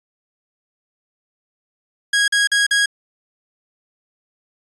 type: tone bursts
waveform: sawtooth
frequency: 1647 Hz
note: G#6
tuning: 15 cents flat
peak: -10 dBFS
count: 4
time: 2.13-2.859 s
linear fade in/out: 5 ms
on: 150 ms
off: 43 ms
effects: resampled to 24000 Hz